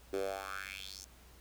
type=tone with high-pass filter sweep; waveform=10% pulse; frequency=96.7 Hz; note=G2; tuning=23 cents flat; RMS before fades=-41 dBFS; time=0.13-1.05 s; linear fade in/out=5 ms; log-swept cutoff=360 to 6500 Hz; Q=4; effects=added 60 Hz sine -58 dBFS peak until 1.4 s + pink hiss -61 dBFS RMS until 1.4 s